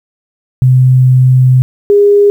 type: tone pair in turn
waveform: sine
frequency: 128.4 / 407.6 Hz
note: C3 / G#4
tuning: -32 / -32 cents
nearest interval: octave + minor sixth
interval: 2000 cents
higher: second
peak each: -3 dBFS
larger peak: neither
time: 0.62-1.62 / 1.9-2.3 s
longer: first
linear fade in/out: 0 ms
effects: 7-bit